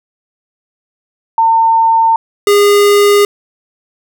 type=tone pair in turn; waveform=sine / square; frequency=905 / 408.3 Hz; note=A5 / G#4; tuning=+48 / -29 cents; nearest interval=octave + major second; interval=1377 cents; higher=first; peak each=-6 dBFS; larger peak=neither; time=1.38-2.16 / 2.47-3.25 s; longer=neither; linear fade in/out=2 ms; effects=none